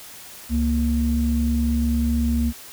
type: tone pair together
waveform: sine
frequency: 69.3 / 233.8 Hz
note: C#2 / A#3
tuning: 0 / +5 cents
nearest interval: octave + major sixth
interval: 2105 cents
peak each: -20 dBFS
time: 0.49-2.53 s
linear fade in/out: 50 ms
effects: tanh soft clip ceiling -10 dBFS + white hiss -41 dBFS RMS until 2.72 s